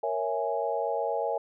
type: chord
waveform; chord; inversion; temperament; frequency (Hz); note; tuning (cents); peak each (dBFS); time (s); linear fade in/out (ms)
sine; A# half-diminished seventh; none; equal; 466.2 / 554.4 / 659.3 / 830.6; A#4 / C#5 / E5 / G#5; 0 / 0 / 0 / 0; -32; 0.03-1.38; 5
effects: none